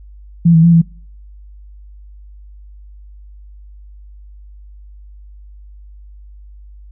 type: tone with pitch steps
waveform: sine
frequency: 168.5 / 162.3 / 169.8 / 166.3 Hz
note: E3 / E3 / F3 / E3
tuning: +38 / -27 / -48 / +16 cents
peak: -5 dBFS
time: 0.45-0.818 s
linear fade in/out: 10 ms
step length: 92 ms
effects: noise-tail reverb RT60 0.5 s tail -24 dB re dry + added 50 Hz sine -35 dBFS peak until 6.91 s